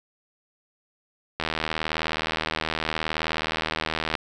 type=click train; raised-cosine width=0.3 ms; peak=-9 dBFS; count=219; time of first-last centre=1.4-4.153 s; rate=79.2 Hz; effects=none